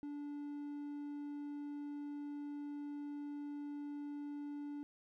triangle tone, 290.2 Hz, D4, 21 cents flat, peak -40 dBFS, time 0.03-4.83 s, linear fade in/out 0 ms, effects none

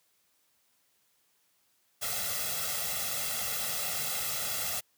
white noise with comb filter, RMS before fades -33 dBFS, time 2.01-4.81 s, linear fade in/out 20 ms, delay 1.5 ms, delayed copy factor +1, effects white hiss -71 dBFS RMS until 4.97 s + high-pass 80 Hz 12 dB/octave

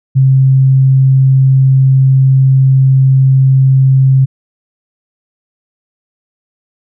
sine tone, 133.2 Hz, C3, 31 cents sharp, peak -4 dBFS, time 0.15-4.26 s, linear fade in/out 20 ms, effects none

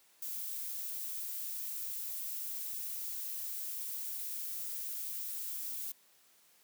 violet noise, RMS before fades -40 dBFS, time 0.22-5.92 s, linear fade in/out 5 ms, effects white hiss -66 dBFS RMS until 6.63 s + high-pass 150 Hz 12 dB/octave

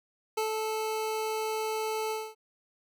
25% pulse tone with ADSR envelope, 436.9 Hz, A4, 12 cents flat, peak -23 dBFS, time 0.37-2.35 s, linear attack 8 ms, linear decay 110 ms, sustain -3 dB, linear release 240 ms, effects none

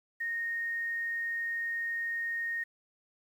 sine tone with quantisation, 1854 Hz, A#6, 10 cents flat, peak -31 dBFS, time 0.2-2.64 s, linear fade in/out 10 ms, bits 10, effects none

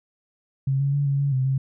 sine tone with pitch steps, 135.4 / 139.5 / 142.7 / 139.2 / 140.9 / 130.4 / 134.1 Hz, C#3 / C#3 / D3 / C#3 / C#3 / C3 / C3, -40 / +11 / -49 / +8 / +29 / -5 / +43 cents, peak -19 dBFS, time 0.67-1.58 s, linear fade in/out 5 ms, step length 130 ms, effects none

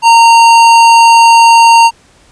sine tone with hard clipping, 922 Hz, A#5, 19 cents flat, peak -3 dBFS, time 0.02-1.91 s, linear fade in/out 50 ms, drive 16 dB, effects pink hiss -45 dBFS RMS until 2.31 s + resampled to 22050 Hz

